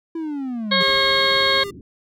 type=linear sweep; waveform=triangle; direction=down; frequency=334.8 to 174.61 Hz; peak=-22 dBFS; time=0.15-0.83 s; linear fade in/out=5 ms
type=harmonic tone; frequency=542 Hz; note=C#5; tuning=39 cents flat; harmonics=1 / 2 / 3 / 4 / 6 / 7 / 8; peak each=-23 / -23 / -23 / -23 / -23 / -23 / -23 dBFS; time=0.71-1.64 s; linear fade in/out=10 ms
type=tone with vibrato; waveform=square; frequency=400.1 Hz; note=G4; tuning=35 cents sharp; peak=-29 dBFS; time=0.8-1.71 s; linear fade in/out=10 ms; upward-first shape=sine; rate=12 Hz; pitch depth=13 cents each way
type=low-pass noise; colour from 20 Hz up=white; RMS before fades=-40 dBFS; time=0.87-1.81 s; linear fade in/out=2 ms; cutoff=350 Hz; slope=48 dB/octave
effects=none